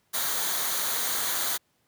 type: noise with comb filter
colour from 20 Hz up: white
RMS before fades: -28 dBFS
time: 0.13-1.58 s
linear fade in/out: 20 ms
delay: 0.38 ms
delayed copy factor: -0.55
effects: pink hiss -70 dBFS RMS until 1.87 s + high-pass 80 Hz 12 dB/octave

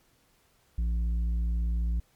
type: tone with tanh clipping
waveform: sine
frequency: 57.4 Hz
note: A#1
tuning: 26 cents flat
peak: -26 dBFS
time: 0.78-2 s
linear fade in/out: 5 ms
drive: 6 dB
effects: pink hiss -66 dBFS RMS until 2.15 s + MP3 96 kbps

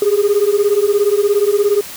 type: beating tone pair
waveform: sine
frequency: 400.8 / 417.8 Hz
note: G4 / G#4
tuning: +38 / +10 cents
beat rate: 17 Hz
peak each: -12 dBFS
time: 0.02-1.81 s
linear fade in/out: 2 ms
effects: tanh soft clip ceiling -7 dBFS + white hiss -31 dBFS RMS until 1.96 s

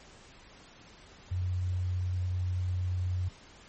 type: tone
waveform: sine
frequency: 90.9 Hz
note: F#2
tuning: 30 cents flat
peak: -28 dBFS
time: 1.31-3.29 s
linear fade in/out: 10 ms
effects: pink hiss -54 dBFS RMS until 3.68 s + MP3 32 kbps

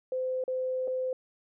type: tone with dropouts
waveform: sine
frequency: 514 Hz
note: C5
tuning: 31 cents flat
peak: -28 dBFS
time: 0.12-1.13 s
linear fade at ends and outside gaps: 2 ms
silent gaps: 0.439-0.479 / 0.875-0.879 s
effects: none

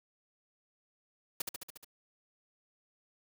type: noise with echo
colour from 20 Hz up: white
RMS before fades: -34 dBFS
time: 1.4-1.42 s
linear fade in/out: 5 ms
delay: 71 ms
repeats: 6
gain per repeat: -3 dB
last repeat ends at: 1.846 s
effects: none

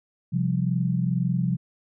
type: chord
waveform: sine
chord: C suspended fourth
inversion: none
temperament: equal with one note detuned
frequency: 130.81 / 173.71 / 196 Hz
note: C3 / F3 / G3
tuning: 0 / -9 / 0 cents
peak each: -25 / -24 / -30 dBFS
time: 0.32-1.57 s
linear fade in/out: 20 ms
effects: none

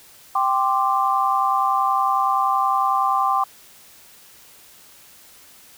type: chord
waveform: sine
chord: G suspended fourth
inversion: none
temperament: just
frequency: 784 / 1045.3 / 1176 Hz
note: G5 / C6 / D6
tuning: 0 / -2 / +2 cents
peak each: -21 dBFS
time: 0.35-3.44 s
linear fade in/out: 5 ms
effects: white hiss -48 dBFS RMS until 5.77 s

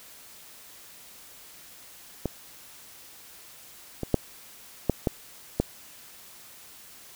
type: clicks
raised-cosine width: 2 ms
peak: -13 / -16 / -6 / -7 / -9 / -8 dBFS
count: 6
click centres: 2.257 / 4.033 / 4.143 / 4.897 / 5.072 / 5.6 s
effects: white hiss -49 dBFS RMS until 7.15 s

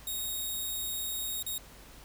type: tone with dropouts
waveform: 5% pulse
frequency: 3757 Hz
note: A#7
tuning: 13 cents sharp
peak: -25 dBFS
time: 0.07-1.58 s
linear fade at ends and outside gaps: 2 ms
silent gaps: 1.427-1.464 s
effects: added 50 Hz sine -53 dBFS peak until 2.04 s + pink hiss -53 dBFS RMS until 2.04 s

